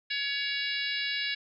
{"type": "harmonic tone", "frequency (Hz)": 563, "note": "C#5", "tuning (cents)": 27, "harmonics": [3, 4, 5, 6, 7, 8, 9], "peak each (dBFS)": [-35, -35, -36, -41, -35, -42, -40], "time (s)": [0.1, 1.35], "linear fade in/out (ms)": 10, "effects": []}